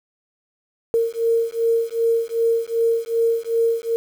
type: beating tone pair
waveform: sine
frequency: 458.4 / 461 Hz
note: A#4 / A#4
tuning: -29 / -19 cents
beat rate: 2.6 Hz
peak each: -20 dBFS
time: 0.94-3.96 s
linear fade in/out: 0 ms
effects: 7-bit